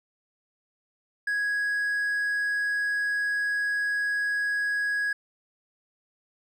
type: tone with hard clipping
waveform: triangle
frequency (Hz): 1661.2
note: G#6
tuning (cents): 0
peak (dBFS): -25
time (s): 1.27-5.13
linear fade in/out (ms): 5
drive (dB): 5
effects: none